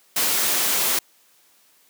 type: noise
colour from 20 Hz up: white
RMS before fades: -21 dBFS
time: 0.16-0.99 s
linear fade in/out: 5 ms
effects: white hiss -58 dBFS RMS until 1.89 s + high-pass 200 Hz 12 dB/octave